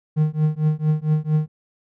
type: tone with tremolo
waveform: triangle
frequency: 154 Hz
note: D#3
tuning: 17 cents flat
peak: -11 dBFS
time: 0.16-1.48 s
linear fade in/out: 20 ms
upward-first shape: triangle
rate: 4.4 Hz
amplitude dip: 100%
effects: none